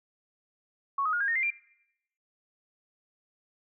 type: tone with pitch steps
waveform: sine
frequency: 1108.7 / 1258.9 / 1429.5 / 1623.2 / 1843.2 / 2093 / 2377 Hz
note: C#6 / D#6 / F6 / G#6 / A#6 / C7 / D7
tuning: 0 / +20 / +40 / -40 / -20 / 0 / +20 cents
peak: -25 dBFS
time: 0.98-1.505 s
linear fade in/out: 5 ms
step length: 75 ms
effects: noise-tail reverb RT60 0.8 s tail -22 dB re dry